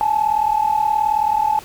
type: tone pair together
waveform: sine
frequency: 839.2 / 878 Hz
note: G#5 / A5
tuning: +18 / -4 cents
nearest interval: minor second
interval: 78 cents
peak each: -17 dBFS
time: 0.01-1.59 s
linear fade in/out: 0 ms
effects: tanh soft clip ceiling -7 dBFS + pink hiss -40 dBFS RMS until 1.64 s